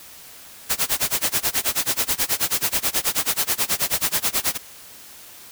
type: noise with tremolo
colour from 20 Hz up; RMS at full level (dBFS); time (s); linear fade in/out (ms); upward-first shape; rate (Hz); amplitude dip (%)
white; -19; 0.69-4.58; 20; sine; 9.3; 100
effects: white hiss -43 dBFS RMS until 5.51 s